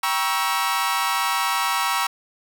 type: chord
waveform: sawtooth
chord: G diminished seventh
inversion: none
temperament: equal with one note detuned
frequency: 784 / 950.3 / 1108.7 / 1318.5 Hz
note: G5 / Bb5 / Db6 / Fb6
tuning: 0 / +33 / 0 / 0 cents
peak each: -25 / -21 / -22 / -22 dBFS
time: 0.03-2.07 s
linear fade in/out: 5 ms
effects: none